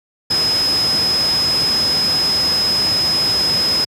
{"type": "tone in noise", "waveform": "sine", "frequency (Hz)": 5080, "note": "D#8", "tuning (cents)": 35, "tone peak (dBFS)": -14, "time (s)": [0.3, 3.85], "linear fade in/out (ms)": 10, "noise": "pink", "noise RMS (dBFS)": -24, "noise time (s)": [0.3, 3.85], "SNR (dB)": 7, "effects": ["high-pass 100 Hz 12 dB/octave", "low-pass 12000 Hz 12 dB/octave"]}